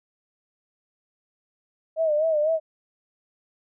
sine tone with vibrato, 622.3 Hz, D#5, in tune, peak -19 dBFS, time 1.96-2.6 s, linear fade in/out 50 ms, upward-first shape sine, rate 4 Hz, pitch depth 85 cents each way, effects none

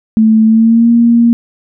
sine tone with pitch glide, 220 to 234.4 Hz, A3 to A#3, 0 to +10 cents, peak -4 dBFS, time 0.17-1.33 s, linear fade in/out 0 ms, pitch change +110 cents, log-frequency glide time 0.45-0.9 s, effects none

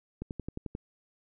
click train, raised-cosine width 3 ms, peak -23 dBFS, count 7, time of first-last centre 0.22-0.751 s, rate 11.3 Hz, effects none

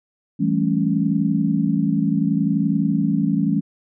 sine chord, A dominant seventh, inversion second, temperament equal with one note detuned, 164.81 / 196 / 216.7 / 277.2 Hz, E3 / G3 / A3 / C#4, 0 / 0 / -26 / 0 cents, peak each -22 dBFS, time 0.39-3.61 s, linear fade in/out 20 ms, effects none

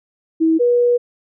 sine tone pair in turn, 323 / 484 Hz, E4 / B4, -35 / -35 cents, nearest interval perfect fifth, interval 700 cents, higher second, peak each -11 dBFS, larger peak neither, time 0.4-0.59 / 0.59-0.98 s, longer second, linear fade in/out 20 ms, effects none

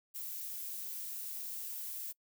violet noise, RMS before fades -42 dBFS, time 0.14-2.13 s, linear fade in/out 20 ms, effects noise-tail reverb RT60 0.1 s tail -25 dB re dry

